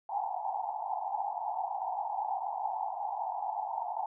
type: band-pass noise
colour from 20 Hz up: white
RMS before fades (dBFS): -35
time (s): 0.09-4.06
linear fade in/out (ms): 2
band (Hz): 720 to 910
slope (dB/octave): 96
effects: none